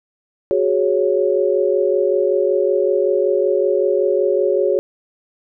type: chord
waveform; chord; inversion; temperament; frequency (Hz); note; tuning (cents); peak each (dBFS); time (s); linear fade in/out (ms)
sine; F# suspended second; none; equal; 370 / 415.3 / 554.4; F#4 / G#4 / C#5; 0 / 0 / 0; -18; 0.51-4.79; 0
effects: none